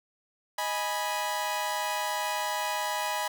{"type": "chord", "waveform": "sawtooth", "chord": "G# minor", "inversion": "second", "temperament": "equal with one note detuned", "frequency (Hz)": [622.3, 830.6, 982.1], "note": ["D#5", "G#5", "B5"], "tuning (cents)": [0, 0, -10], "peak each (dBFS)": [-32, -29, -28], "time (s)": [0.58, 3.28], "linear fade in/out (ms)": 5, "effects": []}